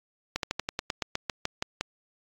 slowing click train, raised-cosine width 0.2 ms, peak -11 dBFS, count 13, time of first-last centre 0.36-1.81 s, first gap 72 ms, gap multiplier 1.09, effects AAC 48 kbps

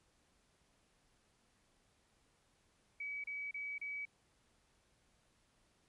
sine tone bursts, 2279 Hz, C#7, 47 cents sharp, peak -40 dBFS, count 4, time 3-4.053 s, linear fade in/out 5 ms, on 240 ms, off 31 ms, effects pink hiss -74 dBFS RMS until 5.88 s + resampled to 24000 Hz

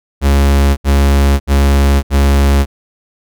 45% pulse tone bursts, 69.8 Hz, C#2, 13 cents sharp, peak -7 dBFS, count 4, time 0.21-2.66 s, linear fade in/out 50 ms, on 560 ms, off 70 ms, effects none

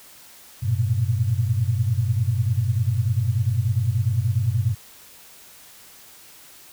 sine tone cluster, 96.7 / 113.5 / 123.6 Hz, G2 / A#2 / B2, -23 / -46 / +2 cents, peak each -23 dBFS, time 0.62-4.75 s, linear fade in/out 20 ms, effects white hiss -47 dBFS RMS until 6.72 s

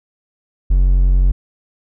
triangle tone, 45.55 Hz, F#1, 26 cents flat, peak -7 dBFS, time 0.7-1.32 s, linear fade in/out 10 ms, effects none

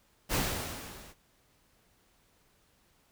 pink noise with level ramp, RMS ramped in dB -27 to -53 dBFS, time 0.29-1.15 s, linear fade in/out 50 ms, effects pink hiss -68 dBFS RMS until 3.11 s

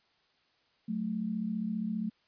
sine tone pair together, 185 / 220 Hz, F#3 / A3, 0 / 0 cents, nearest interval minor third, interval 300 cents, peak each -36 / -32 dBFS, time 0.88-2.1 s, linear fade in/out 10 ms, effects white hiss -70 dBFS RMS until 2.27 s + resampled to 11025 Hz

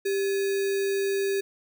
sine tone with sample-and-hold, 393.7 Hz, G4, 8 cents sharp, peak -23 dBFS, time 0.05-1.41 s, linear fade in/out 10 ms, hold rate 2100 Hz, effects none

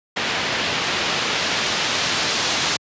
white noise with low-pass filter sweep, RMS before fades -22 dBFS, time 0.16-2.77 s, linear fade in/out 10 ms, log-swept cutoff 3100 to 5200 Hz, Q 0.88, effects high-pass 100 Hz 12 dB/octave + resampled to 16000 Hz

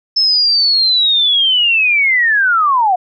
sine linear sweep, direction down, 5274 to 698.5 Hz, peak -9 dBFS, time 0.16-2.96 s, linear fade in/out 10 ms, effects none

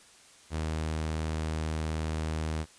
sawtooth tone, 78.7 Hz, D#2, 20 cents sharp, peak -26 dBFS, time 0.5-2.66 s, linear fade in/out 50 ms, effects white hiss -56 dBFS RMS until 2.78 s + resampled to 22050 Hz

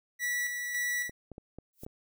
45% pulse tone with tremolo, 1948 Hz, B6, 24 cents flat, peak -29 dBFS, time 0.19-1.11 s, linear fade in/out 50 ms, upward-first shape square, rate 1.8 Hz, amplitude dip 40%
clicks, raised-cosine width 2 ms, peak -30 dBFS, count 6, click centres 1.095 / 1.317 / 1.381 / 1.586 / 1.835 / 1.865 s
violet noise with exponential growth, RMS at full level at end -44 dBFS, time 1.73-1.85 s, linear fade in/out 0 ms, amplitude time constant 26 ms
effects none

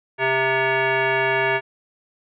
sine tone with frequency modulation, 659.3 Hz, E5, in tune, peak -17 dBFS, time 0.18-1.61 s, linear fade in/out 50 ms, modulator 528 Hz, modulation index 3.5, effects none

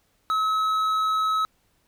triangle tone with hard clipping, 1287 Hz, E6, 42 cents flat, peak -22 dBFS, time 0.3-1.45 s, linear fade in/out 0 ms, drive 9 dB, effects pink hiss -67 dBFS RMS until 1.87 s

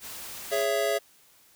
white noise, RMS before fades -40 dBFS, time 0-0.67 s, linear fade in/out 50 ms
square chord, C# minor, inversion second, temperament just, 415.8 / 554.4 / 665.2 Hz, G#4 / C#5 / E5, +2 / 0 / +16 cents, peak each -30 / -30 / -28 dBFS, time 0.51-0.99 s, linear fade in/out 20 ms
effects white hiss -59 dBFS RMS until 1.55 s

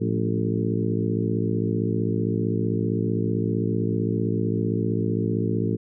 harmonic tone with a mistuned harmonic, 55.5 Hz, A1, 16 cents sharp, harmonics 2 / 3 / 4 / 5 / 6 / 7 / 8, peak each -26 / -28 / -29 / -30 / -31 / -31 / -32 dBFS, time 0-5.77 s, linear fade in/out 20 ms, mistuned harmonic 3, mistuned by +94 cents, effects none

